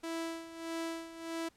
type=tone with tremolo; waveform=sawtooth; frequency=329.6 Hz; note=E4; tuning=in tune; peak=-31 dBFS; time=0.03-1.49 s; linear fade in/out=10 ms; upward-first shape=sine; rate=1.6 Hz; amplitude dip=75%; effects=pink hiss -68 dBFS RMS until 1.56 s + low-pass 11000 Hz 12 dB/octave